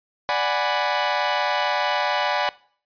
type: chord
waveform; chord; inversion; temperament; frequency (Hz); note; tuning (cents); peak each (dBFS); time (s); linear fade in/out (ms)
sawtooth; G# half-diminished seventh; second; equal; 587.3 / 740 / 830.6 / 987.8; D5 / F#5 / G#5 / B5; 0 / 0 / 0 / 0; -22; 0.29-2.49; 0
effects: noise-tail reverb RT60 0.5 s tail -21 dB re dry + resampled to 11025 Hz